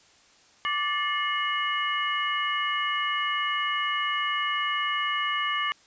harmonic tone with a mistuned harmonic, 585 Hz, D5, 7 cents flat, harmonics 2 / 3 / 4 / 5, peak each -28 / -32 / -31 / -31 dBFS, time 0.65-5.72 s, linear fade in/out 0 ms, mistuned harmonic 4, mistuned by -150 cents, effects white hiss -58 dBFS RMS until 5.86 s + resampled to 16000 Hz

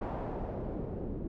pink noise with low-pass filter sweep, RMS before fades -37 dBFS, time 0.01-1.28 s, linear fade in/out 10 ms, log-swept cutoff 900 to 320 Hz, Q 1.5, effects none

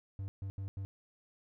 triangle tone bursts at uneven times, 97.4 Hz, G2, 11 cents flat, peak -35 dBFS, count 4, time 0.19-0.28 / 0.42-0.5 / 0.58-0.68 / 0.77-0.85 s, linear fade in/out 0 ms, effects none

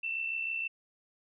sine tone with amplitude modulation, 2678 Hz, E7, 27 cents sharp, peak -29 dBFS, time 0.03-0.68 s, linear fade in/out 10 ms, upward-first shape sine, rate 66.3 Hz, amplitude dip 55%, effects none

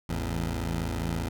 15% pulse tone pair together, 54.97 / 83.9 Hz, A1 / E2, -1 / +31 cents, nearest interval perfect fifth, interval 732 cents, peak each -25 dBFS, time 0.09-1.29 s, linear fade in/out 5 ms, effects none

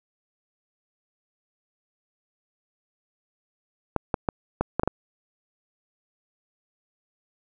clicks, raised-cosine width 1 ms, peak -8 dBFS, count 7, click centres 3.963 / 4.142 / 4.288 / 4.61 / 4.796 / 4.834 / 4.876 s, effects none

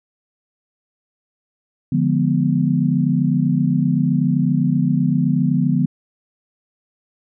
sine chord, D diminished seventh, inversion none, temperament equal, 146.83 / 174.61 / 207.7 / 246.9 Hz, D3 / F3 / Ab3 / Cb4, 0 / 0 / 0 / 0 cents, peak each -19 / -19 / -24 / -19 dBFS, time 1.92-5.86 s, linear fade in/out 5 ms, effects none

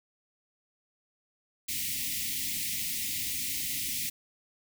white band-stop noise, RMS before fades -33 dBFS, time 1.68-4.1 s, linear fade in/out 10 ms, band 310 to 1900 Hz, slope 96 dB/octave, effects none

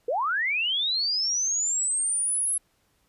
sine linear sweep, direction up, 436.5 to 11000 Hz, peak -23 dBFS, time 0.08-2.58 s, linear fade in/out 5 ms, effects pink hiss -68 dBFS RMS until 3.08 s + resampled to 32000 Hz

